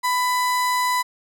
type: tone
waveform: 35% pulse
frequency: 997 Hz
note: B5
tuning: 16 cents sharp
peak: -17 dBFS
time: 0.03-1.03 s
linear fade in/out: 20 ms
effects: none